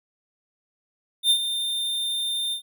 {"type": "tone with ADSR envelope", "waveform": "square", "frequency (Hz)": 3612, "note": "A7", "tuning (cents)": 45, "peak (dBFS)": -15, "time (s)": [1.23, 2.62], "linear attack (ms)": 72, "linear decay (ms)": 75, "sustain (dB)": -10, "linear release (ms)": 99, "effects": []}